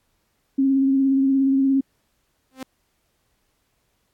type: tone with vibrato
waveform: sine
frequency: 270.1 Hz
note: C#4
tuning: 45 cents flat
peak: -15 dBFS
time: 0.58-1.81 s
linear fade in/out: 10 ms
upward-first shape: triangle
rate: 17 Hz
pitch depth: 28 cents each way
type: tone with exponential growth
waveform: sawtooth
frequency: 261.6 Hz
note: C4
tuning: in tune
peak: -24 dBFS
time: 2.51-2.63 s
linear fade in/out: 2 ms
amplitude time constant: 26 ms
effects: pink hiss -69 dBFS RMS until 4.13 s + AAC 64 kbps